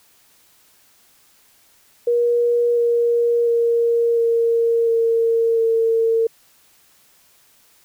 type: tone with pitch steps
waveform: sine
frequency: 476.7 / 472 / 467.4 / 462.9 / 458.3 / 453.9 Hz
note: A#4 / A#4 / A#4 / A#4 / A#4 / A#4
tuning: +39 / +22 / +5 / -12 / -29 / -46 cents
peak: -14 dBFS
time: 2.07-6.27 s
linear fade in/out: 5 ms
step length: 700 ms
effects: white hiss -55 dBFS RMS until 7.84 s